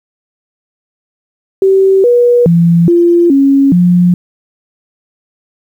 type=tone with pitch steps; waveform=sine; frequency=385.3 / 483.5 / 169.5 / 344.6 / 275.4 / 177.2 Hz; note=G4 / B4 / E3 / F4 / C#4 / F3; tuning=-30 / -37 / +49 / -23 / -11 / +25 cents; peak=-4 dBFS; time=1.62-4.14 s; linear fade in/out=2 ms; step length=420 ms; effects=7-bit